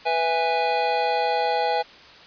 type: chord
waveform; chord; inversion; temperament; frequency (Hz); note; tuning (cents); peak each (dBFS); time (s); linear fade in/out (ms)
square; E major; second; just; 494.4 / 659.3 / 824.1; B4 / E5 / G#5; +2 / 0 / -14; -27 / -28 / -23; 0.05-1.83; 20
effects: white hiss -46 dBFS RMS until 2.26 s + resampled to 11025 Hz